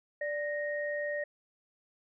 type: tone pair together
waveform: sine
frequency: 587.3 / 1864.6 Hz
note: D5 / A#6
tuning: 0 / 0 cents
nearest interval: octave + minor sixth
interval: 2000 cents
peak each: -33 / -36 dBFS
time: 0.21-1.24 s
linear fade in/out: 5 ms
effects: none